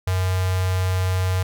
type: tone with notch filter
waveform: square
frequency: 92.7 Hz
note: F#2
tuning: 4 cents sharp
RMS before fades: -21 dBFS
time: 0.07-1.43 s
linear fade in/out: 5 ms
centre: 270 Hz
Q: 0.91
effects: none